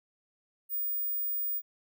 sine tone, 15000 Hz, A#9, 10 cents sharp, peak -29 dBFS, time 0.69-1.62 s, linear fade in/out 50 ms, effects none

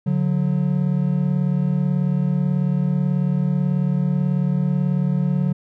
triangle tone pair together, 144.02 / 182.3 Hz, D3 / F#3, -33 / -25 cents, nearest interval major third, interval 408 cents, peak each -18 dBFS, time 0.06-5.53 s, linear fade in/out 10 ms, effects none

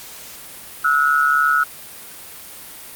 sine tone pair together, 1307 / 1450.2 Hz, E6 / F#6, -15 / -35 cents, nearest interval major second, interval 180 cents, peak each -16 dBFS, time 0.84-1.64 s, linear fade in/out 10 ms, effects white hiss -37 dBFS RMS until 2.95 s + Opus 48 kbps

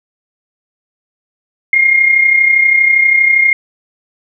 sine tone with amplitude modulation, 2130 Hz, C7, 30 cents sharp, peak -4 dBFS, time 1.73-3.53 s, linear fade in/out 2 ms, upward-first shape sine, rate 32.5 Hz, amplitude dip 55%, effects none

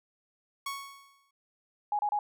sawtooth tone with exponential decay, 1108.7 Hz, C#6, in tune, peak -28 dBFS, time 0.66-1.31 s, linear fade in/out 5 ms, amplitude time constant 140 ms
sine tone bursts, 830.6 Hz, G#5, in tune, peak -26 dBFS, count 3, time 1.92-2.19 s, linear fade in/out 2 ms, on 70 ms, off 30 ms
effects none

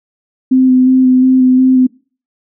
sine tone with vibrato, 257.3 Hz, C4, 29 cents flat, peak -5 dBFS, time 0.51-1.87 s, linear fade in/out 10 ms, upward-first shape square, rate 2.8 Hz, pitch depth 13 cents each way, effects noise-tail reverb RT60 0.4 s tail -23 dB re dry

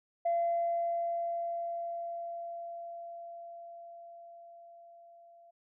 sine tone with level ramp, 683 Hz, F5, 39 cents flat, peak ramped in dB -25 to -55 dBFS, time 0.25-5.51 s, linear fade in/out 10 ms, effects tanh soft clip ceiling -23 dBFS

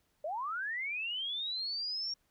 sine linear sweep, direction up, 568 to 5588 Hz, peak -34 dBFS, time 0.24-2.14 s, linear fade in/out 5 ms, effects pink hiss -75 dBFS RMS until 2.3 s

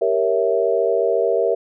sine chord, G diminished seventh, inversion none, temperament equal, 392 / 466.2 / 554.4 / 659.3 Hz, G4 / Bb4 / Db5 / Fb5, 0 / 0 / 0 / 0 cents, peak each -22 / -19 / -23 / -21 dBFS, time 0.01-1.55 s, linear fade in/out 10 ms, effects none

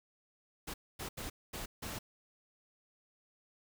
pink noise bursts at uneven times, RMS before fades -42 dBFS, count 5, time 0.67-0.74 / 0.99-1.09 / 1.17-1.3 / 1.53-1.66 / 1.82-1.99 s, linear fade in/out 10 ms, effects none

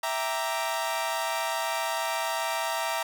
sawtooth chord, E half-diminished seventh, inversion none, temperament equal, 659.3 / 784 / 932.3 / 1174.7 Hz, E5 / G5 / Bb5 / D6, 0 / 0 / 0 / 0 cents, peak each -28 / -32 / -27 / -33 dBFS, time 0.03-3.03 s, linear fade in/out 5 ms, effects none

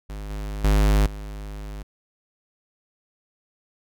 square tone with level steps, 51.2 Hz, G#1, 24 cents flat, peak -32 / -29 / -16 / -33 dBFS, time 0.09-1.83 s, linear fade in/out 10 ms, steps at 0.3 / 0.64 / 1.06 s, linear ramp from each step 5 ms, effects none

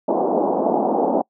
white band-pass noise, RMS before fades -19 dBFS, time 0.08-1.22 s, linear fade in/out 10 ms, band 200 to 860 Hz, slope 48 dB/octave, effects noise-tail reverb RT60 0.1 s tail -26 dB re dry

